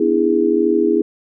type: chord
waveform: sine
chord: E dominant seventh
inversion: second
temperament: just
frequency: 247.2 / 296.7 / 329.6 / 412 Hz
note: B3 / D4 / E4 / G#4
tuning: +2 / +18 / 0 / -14 cents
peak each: -21 / -22 / -16 / -16 dBFS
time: 0-1.02 s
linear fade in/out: 5 ms
effects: none